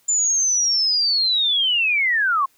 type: linear sweep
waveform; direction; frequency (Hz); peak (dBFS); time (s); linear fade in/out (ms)
sine; down; 7140 to 1046.5; -16; 0.08-2.46; 10
effects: white hiss -60 dBFS RMS until 2.57 s